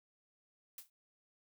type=noise with exponential decay; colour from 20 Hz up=blue; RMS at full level=-44 dBFS; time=0.78-0.9 s; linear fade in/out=2 ms; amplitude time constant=26 ms; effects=none